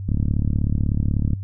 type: click train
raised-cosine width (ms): 5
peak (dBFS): -9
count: 46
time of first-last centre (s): 0.09-1.333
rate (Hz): 36.2
effects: noise-tail reverb RT60 0.1 s tail -19 dB re dry + added 97 Hz sine -27 dBFS peak until 1.43 s